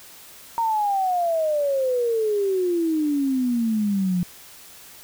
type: exponential sweep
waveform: sine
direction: down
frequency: 932.3 to 174.61 Hz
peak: -19 dBFS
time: 0.58-4.23 s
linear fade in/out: 0 ms
effects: white hiss -45 dBFS RMS until 5.03 s